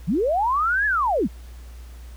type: linear two-way sweep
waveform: sine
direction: up then down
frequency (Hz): 137.1 to 1733 to 137.1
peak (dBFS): -18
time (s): 0.07-1.28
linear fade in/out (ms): 20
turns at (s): 0.86
effects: added 60 Hz sine -37 dBFS peak until 2.16 s + pink hiss -52 dBFS RMS until 2.16 s